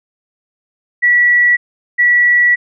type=tone pair in turn; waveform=sine; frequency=1943 / 1943 Hz; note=B6 / B6; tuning=-29 / -29 cents; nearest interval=unison; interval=0 cents; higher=neither; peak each=-7 dBFS; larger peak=neither; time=1.02-1.57 / 1.98-2.56 s; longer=second; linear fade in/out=20 ms; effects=none